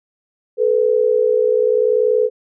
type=tone pair together; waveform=sine; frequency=433.2 / 493.9 Hz; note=A4 / B4; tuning=-27 / 0 cents; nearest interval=major second; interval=227 cents; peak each=-15 dBFS; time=0.57-2.3 s; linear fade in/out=50 ms; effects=none